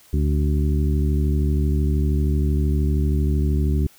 harmonic tone with a mistuned harmonic, 72.9 Hz, D2, 12 cents flat, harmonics 1 / 2 / 3 / 4 / 5, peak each -18 / -24 / -28 / -30 / -32 dBFS, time 0.13-3.87 s, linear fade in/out 5 ms, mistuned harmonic 5, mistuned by +61 cents, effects white hiss -52 dBFS RMS until 3.98 s

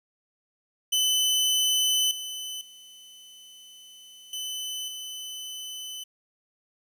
sawtooth tone with level steps, 3023 Hz, F#7, 36 cents sharp, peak -18 / -30 / -44 / -28 / -32 dBFS, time 0.92-6.04 s, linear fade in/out 10 ms, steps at 2.11 / 2.61 / 4.33 / 4.88 s, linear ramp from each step 2 ms, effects resampled to 32000 Hz + 10-bit

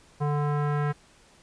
square tone with low-pass filter sweep, 146.83 Hz, D3, in tune, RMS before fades -26 dBFS, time 0.2-0.93 s, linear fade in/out 20 ms, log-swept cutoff 1000 to 1600 Hz, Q 2, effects pink hiss -57 dBFS RMS until 1.42 s + resampled to 22050 Hz

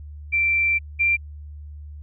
sine tone pair in turn, 2349 / 2367 Hz, D7 / D7, 0 / +13 cents, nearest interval unison, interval 13 cents, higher second, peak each -17 / -16 dBFS, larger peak second, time 0.32-0.79 / 0.99-1.17 s, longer first, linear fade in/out 20 ms, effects added 74 Hz sine -35 dBFS peak until 2.02 s

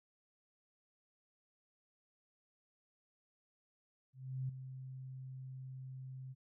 sine tone with ADSR envelope, 130.81 Hz, C3, in tune, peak -35 dBFS, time 4.13-6.35 s, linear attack 360 ms, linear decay 6 ms, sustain -10 dB, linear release 36 ms, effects none

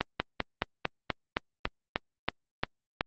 slowing click train, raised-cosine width 0.3 ms, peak -9 dBFS, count 12, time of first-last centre 0.01-3.009 s, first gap 190 ms, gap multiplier 1.07, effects low-pass 4000 Hz 12 dB/octave + Opus 24 kbps

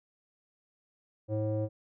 square tone with low-pass filter, 107.8 Hz, A2, 35 cents flat, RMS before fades -31 dBFS, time 1.28-1.69 s, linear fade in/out 50 ms, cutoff 490 Hz, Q 7, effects none

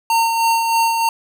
square tone with tremolo, 914 Hz, A#5, 34 cents flat, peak -13 dBFS, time 0.1-1.09 s, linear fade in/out 2 ms, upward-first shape sine, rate 3.2 Hz, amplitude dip 40%, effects none

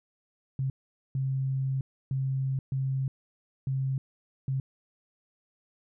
sine tone bursts at uneven times, 133.6 Hz, C3, 36 cents sharp, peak -26 dBFS, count 6, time 0.59-0.7 / 1.15-1.81 / 2.11-2.59 / 2.72-3.08 / 3.67-3.98 / 4.48-4.6 s, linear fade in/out 2 ms, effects none

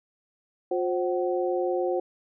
sine tone cluster, 358.4 / 529 / 752 Hz, F4 / C5 / F#5, +45 / +19 / +28 cents, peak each -26 / -28 / -32 dBFS, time 0.71-2 s, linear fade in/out 5 ms, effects none

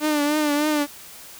sawtooth tone with vibrato, 297.8 Hz, D4, 24 cents sharp, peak -15 dBFS, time 0-0.87 s, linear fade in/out 50 ms, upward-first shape triangle, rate 3.3 Hz, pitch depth 62 cents each way, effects white hiss -42 dBFS RMS until 1.39 s

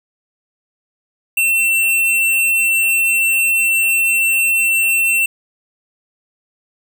square tone, 2699 Hz, E7, 40 cents sharp, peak -13 dBFS, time 1.37-5.26 s, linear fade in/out 5 ms, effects none

